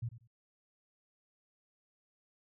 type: tone with echo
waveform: sine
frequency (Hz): 116.54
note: A#2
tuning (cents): 0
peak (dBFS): -34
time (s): 0.02-0.09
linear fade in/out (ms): 10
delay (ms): 93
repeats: 2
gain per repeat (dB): -14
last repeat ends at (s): 0.276
effects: none